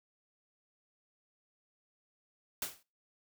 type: noise with exponential decay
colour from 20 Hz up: white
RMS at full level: -33 dBFS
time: 2.62-2.83 s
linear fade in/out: 2 ms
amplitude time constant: 44 ms
effects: noise-tail reverb RT60 0.3 s tail -22 dB re dry